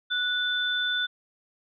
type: tone pair together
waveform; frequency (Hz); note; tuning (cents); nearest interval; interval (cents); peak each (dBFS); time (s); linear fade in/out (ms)
sine; 1473 / 3520; F#6 / A7; -8 / 0; octave + minor third; 1508; -27; 0.1-1.07; 20
effects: none